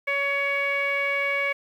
sawtooth tone with low-pass filter, 561 Hz, C#5, 21 cents sharp, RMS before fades -25 dBFS, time 0.07-1.53 s, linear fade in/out 10 ms, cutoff 2200 Hz, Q 8.4, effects 9-bit

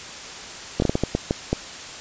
slowing click train, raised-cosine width 2 ms, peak -6 dBFS, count 9, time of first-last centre 0.8-1.53 s, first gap 22 ms, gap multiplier 1.39, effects white hiss -36 dBFS RMS until 2 s + resampled to 16000 Hz

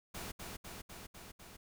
pink noise with echo, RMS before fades -44 dBFS, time 0.14-0.32 s, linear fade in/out 10 ms, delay 250 ms, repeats 5, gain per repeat -2 dB, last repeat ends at 1.57 s, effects none

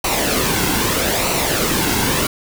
pink noise with flanger, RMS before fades -18 dBFS, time 0.04-2.27 s, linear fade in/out 5 ms, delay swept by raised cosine 0.59 to 1.69 ms, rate 0.79 Hz, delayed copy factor -0.55, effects none

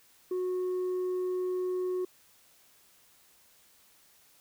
sine tone, 366 Hz, F#4, 19 cents flat, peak -26 dBFS, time 0.31-2.05 s, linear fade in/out 5 ms, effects tanh soft clip ceiling -28 dBFS + white hiss -62 dBFS RMS until 4.4 s

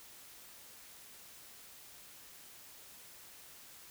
silence, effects white hiss -55 dBFS RMS until 3.9 s

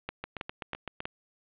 two click trains, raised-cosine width 0.3 ms, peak -19 / -17 dBFS, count 7 / 4, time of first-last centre 0.24-1.004 / 0.09-1.055 s, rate 7.85 / 3.11 Hz, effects resampled to 8000 Hz + 8-bit

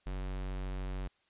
square tone, 46.93 Hz, F#1, 25 cents sharp, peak -36 dBFS, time 0.06-1.08 s, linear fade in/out 10 ms, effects white hiss -72 dBFS RMS until 1.29 s + resampled to 8000 Hz

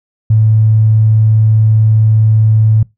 triangle tone with tanh clipping, 109.4 Hz, A2, 9 cents flat, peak -5 dBFS, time 0.3-2.83 s, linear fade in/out 5 ms, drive 3 dB, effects noise-tail reverb RT60 0.2 s tail -23 dB re dry

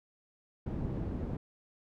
white low-pass noise, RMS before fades -36 dBFS, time 0.66-1.37 s, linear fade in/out 5 ms, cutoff 220 Hz, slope 12 dB/octave, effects none

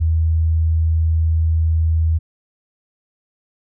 sine tone, 80.7 Hz, E2, 36 cents flat, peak -13 dBFS, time 0-2.19 s, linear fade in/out 20 ms, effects none

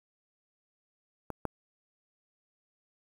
clicks, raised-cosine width 1 ms, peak -22 / -17 dBFS, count 2, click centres 1.303 / 1.453 s, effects 8-bit

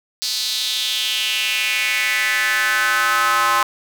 square tone with high-pass filter sweep, 116.54 Hz, A#2, in tune, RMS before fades -19 dBFS, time 0.22-3.63 s, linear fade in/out 0 ms, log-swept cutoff 4500 to 1100 Hz, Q 4, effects none

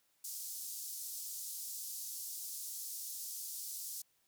white band-pass noise, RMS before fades -44 dBFS, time 0.24-4.02 s, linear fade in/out 5 ms, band 5000 to 16000 Hz, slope 24 dB/octave, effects white hiss -75 dBFS RMS until 4.27 s

